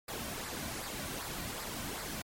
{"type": "noise with flanger", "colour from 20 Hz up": "pink", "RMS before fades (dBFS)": -40, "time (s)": [0.08, 2.22], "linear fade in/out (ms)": 5, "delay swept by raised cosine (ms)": [0.31, 2.41], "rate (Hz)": 2.6, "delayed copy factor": -0.55, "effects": ["MP3 64 kbps"]}